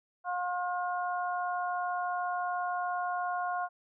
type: harmonic tone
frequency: 357.2 Hz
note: F4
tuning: 39 cents sharp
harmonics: 2 / 3 / 4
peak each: -32 / -36 / -38 dBFS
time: 0.24-3.69 s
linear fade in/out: 50 ms
effects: none